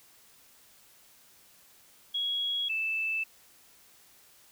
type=tone pair in turn; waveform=sine; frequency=3322 / 2637 Hz; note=G#7 / E7; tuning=0 / 0 cents; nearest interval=major third; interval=400 cents; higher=first; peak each=-28 dBFS; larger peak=neither; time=2.14-2.69 / 2.69-3.24 s; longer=neither; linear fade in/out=10 ms; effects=white hiss -59 dBFS RMS until 4.51 s